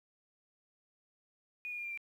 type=tone with pitch steps; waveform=sine; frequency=2461 / 2436 / 2410 / 2385 / 2361 Hz; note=D#7 / D#7 / D7 / D7 / D7; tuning=-20 / -37 / +44 / +26 / +9 cents; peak=-38 dBFS; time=1.65-1.975 s; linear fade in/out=0 ms; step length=65 ms; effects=11-bit